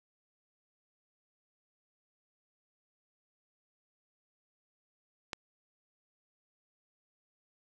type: click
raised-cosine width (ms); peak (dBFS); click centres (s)
0.2; -18; 5.332
effects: none